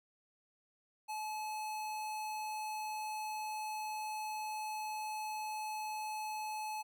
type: tone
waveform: square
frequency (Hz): 859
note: A5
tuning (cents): -42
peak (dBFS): -39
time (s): 1.08-6.83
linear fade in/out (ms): 20
effects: none